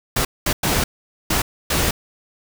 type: noise bursts at uneven times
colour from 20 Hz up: pink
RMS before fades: -19 dBFS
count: 5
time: 0.16-0.25 / 0.46-0.53 / 0.63-0.84 / 1.3-1.42 / 1.7-1.91 s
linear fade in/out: 5 ms
effects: none